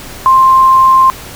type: tone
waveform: sine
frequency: 1052 Hz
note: C6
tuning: 9 cents sharp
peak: -3 dBFS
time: 0.26-1.1 s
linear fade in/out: 0 ms
effects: pink hiss -29 dBFS RMS until 1.35 s